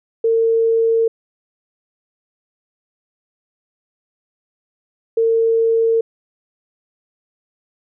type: tone pair in turn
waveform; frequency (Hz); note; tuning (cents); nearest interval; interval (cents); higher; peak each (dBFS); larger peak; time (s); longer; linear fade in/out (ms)
sine; 454.3 / 454.3; A#4 / A#4; -45 / -45; unison; 0; neither; -12; neither; 0.24-1.08 / 5.17-6.01; neither; 5
effects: none